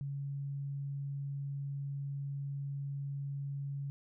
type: tone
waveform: sine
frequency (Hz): 140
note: C#3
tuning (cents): +18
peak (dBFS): -36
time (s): 0.01-3.9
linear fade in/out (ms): 0
effects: none